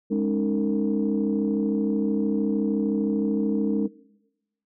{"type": "tone cluster", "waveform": "sine", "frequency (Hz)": [208.2, 274.2, 307.5, 457.2], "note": ["G#3", "C#4", "D#4", "A#4"], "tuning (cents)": [5, -19, -20, -34], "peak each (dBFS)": [-23, -28, -27, -28], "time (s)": [0.1, 3.88], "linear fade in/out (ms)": 20, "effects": ["noise-tail reverb RT60 1.0 s tail -21 dB re dry", "tanh soft clip ceiling -13 dBFS"]}